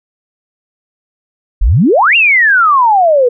sine exponential two-way sweep, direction up then down, 37.66 to 2836 to 470.4 Hz, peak -5 dBFS, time 1.61-3.29 s, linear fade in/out 10 ms, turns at 2.16 s, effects none

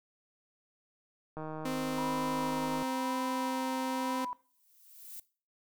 click train, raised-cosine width 1 ms, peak -27 dBFS, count 228, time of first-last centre 1.37-2.825 s, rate 156 Hz
sawtooth tone, 260 Hz, C4, 11 cents flat, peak -29 dBFS, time 1.65-4.25 s, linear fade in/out 5 ms
sine tone with vibrato, 967 Hz, B5, 37 cents flat, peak -35 dBFS, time 1.98-4.33 s, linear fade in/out 0 ms, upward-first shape sine, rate 0.99 Hz, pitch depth 40 cents each way
violet noise with exponential growth, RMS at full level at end -43 dBFS, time 4.32-5.2 s, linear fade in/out 5 ms, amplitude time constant 190 ms
effects noise-tail reverb RT60 0.4 s tail -20 dB re dry

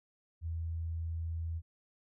sine tone, 82.4 Hz, E2, in tune, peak -34 dBFS, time 0.41-1.62 s, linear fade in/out 50 ms, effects none

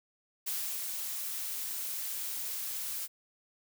blue noise with ADSR envelope, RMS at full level -34 dBFS, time 0.46-3.08 s, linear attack 14 ms, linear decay 320 ms, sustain -3 dB, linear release 36 ms, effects none

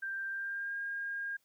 sine tone with pitch glide, 1579 to 1617.8 Hz, G6 to G#6, +12 to -46 cents, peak -35 dBFS, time 0.02-1.37 s, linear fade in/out 10 ms, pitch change +42 cents, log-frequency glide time 0.29-0.76 s, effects white hiss -75 dBFS RMS until 1.44 s

